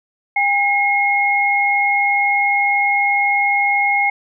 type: tone pair together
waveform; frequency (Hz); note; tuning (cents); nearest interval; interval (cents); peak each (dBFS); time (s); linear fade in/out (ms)
sine; 807 / 2156; G#5 / C#7; -50 / -49; octave + perfect fourth; 1701; -17 / -15; 0.36-4.1; 5
effects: none